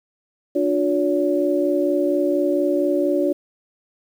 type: tone cluster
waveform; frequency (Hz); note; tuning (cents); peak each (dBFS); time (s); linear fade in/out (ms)
sine; 294.3 / 358.6 / 570; D4 / F4 / C#5; +4 / +46 / +48; -21; 0.55-3.33; 10
effects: 8-bit